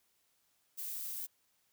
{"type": "noise", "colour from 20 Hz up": "violet", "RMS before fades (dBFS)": -41, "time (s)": [0.77, 1.27], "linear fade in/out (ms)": 20, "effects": ["white hiss -75 dBFS RMS until 1.72 s"]}